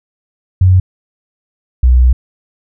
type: tone pair in turn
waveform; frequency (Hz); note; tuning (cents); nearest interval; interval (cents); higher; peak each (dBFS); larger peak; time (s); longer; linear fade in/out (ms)
sine; 92.5 / 62.27; F#2 / B1; 0 / +15; perfect fifth; 685; first; -4; neither; 0.61-0.8 / 1.83-2.13; second; 5
effects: none